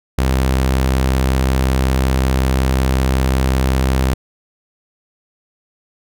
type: tone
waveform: sawtooth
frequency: 65.41 Hz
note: C2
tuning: in tune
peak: -9 dBFS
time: 0.18-4.14 s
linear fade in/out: 5 ms
effects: none